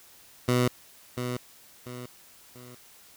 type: tone with echo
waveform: 15% pulse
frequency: 123.8 Hz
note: B2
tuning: 5 cents sharp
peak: -15 dBFS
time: 0.48-0.68 s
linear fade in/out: 5 ms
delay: 690 ms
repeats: 3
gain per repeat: -8 dB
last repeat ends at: 2.75 s
effects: white hiss -54 dBFS RMS until 3.16 s